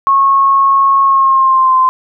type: tone with pitch glide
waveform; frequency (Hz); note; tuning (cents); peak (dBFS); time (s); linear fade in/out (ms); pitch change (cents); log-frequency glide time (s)
sine; 1094 to 1037.4; C#6 to C6; -23 to -15; -6; 0.07-1.89; 0; -92; 1.04-1.76
effects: none

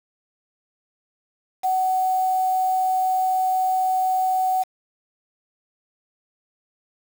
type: tone with quantisation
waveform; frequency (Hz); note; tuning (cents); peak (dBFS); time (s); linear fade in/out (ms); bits
sine; 749; F#5; +21; -18; 1.63-4.64; 20; 6
effects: none

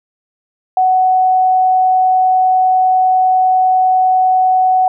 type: tone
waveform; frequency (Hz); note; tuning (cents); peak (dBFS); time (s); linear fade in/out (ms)
sine; 745; F#5; +12; -8; 0.77-4.88; 2
effects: none

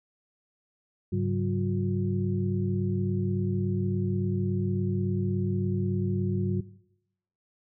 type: tone cluster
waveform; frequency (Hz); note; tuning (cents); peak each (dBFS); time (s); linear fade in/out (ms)
sine; 101.6 / 138.1 / 188.7 / 359.1; G#2 / C#3 / F#3 / F4; -38 / -6 / +34 / +48; -28 / -33 / -29 / -33; 1.12-6.61; 10
effects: noise-tail reverb RT60 0.8 s tail -19 dB re dry

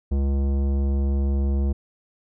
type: tone with tanh clipping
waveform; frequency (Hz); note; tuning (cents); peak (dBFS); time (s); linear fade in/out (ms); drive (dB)
sine; 69; C#2; -7; -21; 0.11-1.73; 10; 15
effects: none

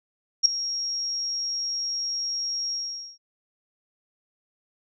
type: tone with ADSR envelope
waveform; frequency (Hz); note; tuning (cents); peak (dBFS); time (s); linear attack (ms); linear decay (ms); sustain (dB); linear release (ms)
sine; 5590; F8; +1; -10; 0.43-3.18; 26; 4; -16; 460
effects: none

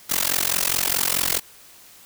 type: noise with amplitude modulation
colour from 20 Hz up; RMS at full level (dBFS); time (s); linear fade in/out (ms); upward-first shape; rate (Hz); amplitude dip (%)
white; -18; 0.09-1.4; 20; sine; 44.7; 100
effects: white hiss -48 dBFS RMS until 2.05 s

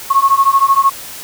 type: beating tone pair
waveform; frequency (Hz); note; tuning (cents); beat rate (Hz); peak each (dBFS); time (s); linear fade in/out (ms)
sine; 1089 / 1102; C#6 / C#6; -31 / -11; 13; -11; 0.1-0.9; 10
effects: white hiss -30 dBFS RMS until 1.23 s

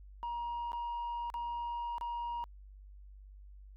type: tone with dropouts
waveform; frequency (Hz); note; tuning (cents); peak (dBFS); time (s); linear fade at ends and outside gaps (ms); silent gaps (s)
sine; 948; A#5; +29; -33; 0.23-2.44; 0; 0.719-0.731 / 1.301-1.341 / 1.982-2.011
effects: tanh soft clip ceiling -34 dBFS + added 49 Hz sine -50 dBFS peak until 3.76 s

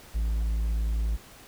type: tone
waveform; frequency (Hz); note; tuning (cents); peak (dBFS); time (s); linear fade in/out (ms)
triangle; 55; A1; 0; -22; 0.14-1.17; 20
effects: pink hiss -50 dBFS RMS until 1.47 s

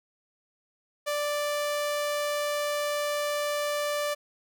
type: tone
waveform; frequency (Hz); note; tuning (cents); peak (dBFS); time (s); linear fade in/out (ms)
sawtooth; 587.3; D5; 0; -23; 1.06-4.15; 20
effects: none

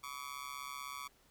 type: tone with amplitude modulation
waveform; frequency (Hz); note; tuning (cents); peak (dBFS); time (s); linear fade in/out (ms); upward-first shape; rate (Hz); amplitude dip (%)
sawtooth; 1137; C#6; +44; -35; 0.03-1.08; 10; sine; 136; 95
effects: pink hiss -68 dBFS RMS until 1.3 s

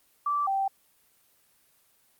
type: tone pair in turn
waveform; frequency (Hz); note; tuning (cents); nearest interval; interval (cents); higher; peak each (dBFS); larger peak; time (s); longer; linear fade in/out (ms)
sine; 1164 / 779.8; D6 / G5; -16 / -9; perfect fifth; 693; first; -24 / -24; neither; 0.26-0.47 / 0.47-0.68; neither; 5
effects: white hiss -65 dBFS RMS until 2.19 s + Opus 24 kbps

